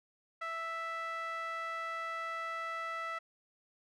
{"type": "tone with band-pass filter", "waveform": "sawtooth", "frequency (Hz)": 659.3, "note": "E5", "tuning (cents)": 0, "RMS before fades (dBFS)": -39, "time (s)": [0.41, 3.19], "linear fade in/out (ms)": 10, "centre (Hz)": 1600, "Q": 5.6, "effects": []}